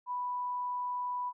sine tone, 987.8 Hz, B5, in tune, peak -32 dBFS, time 0.06-1.33 s, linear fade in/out 50 ms, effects none

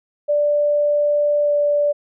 sine tone with pitch glide, 587.3 to 583.9 Hz, D5 to D5, 0 to -10 cents, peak -14 dBFS, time 0.28-1.93 s, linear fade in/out 20 ms, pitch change -10 cents, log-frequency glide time 1.43-1.52 s, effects none

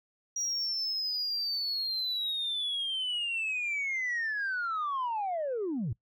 sine linear sweep, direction down, 5750 to 94.2 Hz, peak -28 dBFS, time 0.36-5.93 s, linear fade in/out 5 ms, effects noise-tail reverb RT60 0.1 s tail -21 dB re dry + tanh soft clip ceiling -27 dBFS

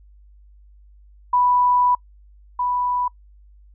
sine tone pair in turn, 987 / 987 Hz, B5 / B5, -1 / -1 cents, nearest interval unison, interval 0 cents, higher neither, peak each -14 / -19 dBFS, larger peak first, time 1.33-1.95 / 2.59-3.08 s, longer first, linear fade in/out 5 ms, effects noise-tail reverb RT60 0.1 s tail -24 dB re dry + added 50 Hz sine -46 dBFS peak until 3.74 s

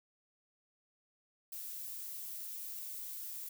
violet noise, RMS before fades -44 dBFS, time 1.52-3.49 s, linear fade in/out 5 ms, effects none

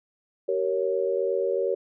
sine chord, G diminished, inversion none, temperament equal with one note detuned, 383.7 / 466.2 / 554.4 Hz, G4 / Bb4 / Db5, -37 / 0 / 0 cents, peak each -27 dBFS, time 0.48-1.75 s, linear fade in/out 10 ms, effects none

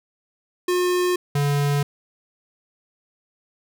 square tone pair in turn, 359.3 / 143.46 Hz, F4 / D3, +49 / -40 cents, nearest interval octave + major third, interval 1589 cents, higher first, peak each -19 / -19 dBFS, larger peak neither, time 0.68-1.16 / 1.35-1.83 s, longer neither, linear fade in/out 5 ms, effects none

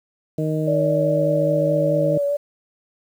harmonic tone, 155.56 Hz, D#3, in tune, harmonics 1 / 2 / 3 / 4, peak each -22 / -25 / -27 / -28 dBFS, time 0.38-2.18 s, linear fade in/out 5 ms
sine tone with vibrato, 573 Hz, D5, 43 cents flat, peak -18 dBFS, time 0.67-2.37 s, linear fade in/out 10 ms, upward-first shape triangle, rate 4.9 Hz, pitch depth 24 cents each way
effects 8-bit

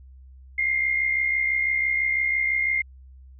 sine tone pair together, 2055 / 2121 Hz, C7 / C7, -32 / +23 cents, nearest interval minor second, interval 55 cents, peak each -29 / -21 dBFS, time 0.58-2.82 s, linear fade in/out 5 ms, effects added 65 Hz sine -44 dBFS peak until 3.39 s

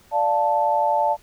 sine chord, D minor, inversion none, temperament equal, 587.3 / 698.5 / 880 Hz, D5 / F5 / A5, 0 / 0 / 0 cents, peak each -23 / -24 / -19 dBFS, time 0.11-1.17 s, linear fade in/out 50 ms, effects pink hiss -54 dBFS RMS until 1.22 s

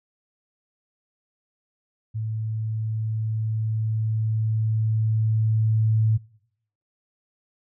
sine tone with level ramp, 110 Hz, A2, in tune, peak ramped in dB -25 to -16 dBFS, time 2.14-6.18 s, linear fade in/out 20 ms, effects noise-tail reverb RT60 0.8 s tail -26 dB re dry

